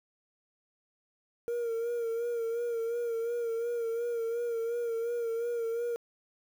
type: tone with vibrato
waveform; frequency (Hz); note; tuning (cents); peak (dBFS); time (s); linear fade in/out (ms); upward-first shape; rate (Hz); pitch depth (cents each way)
sine; 466.2; A#4; 0; -27; 1.48-5.96; 0; sine; 2.8; 44
effects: tanh soft clip ceiling -29 dBFS + 9-bit